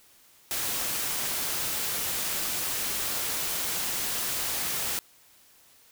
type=noise; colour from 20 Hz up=white; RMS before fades=-30 dBFS; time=0.51-4.99 s; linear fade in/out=0 ms; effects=white hiss -58 dBFS RMS until 5.91 s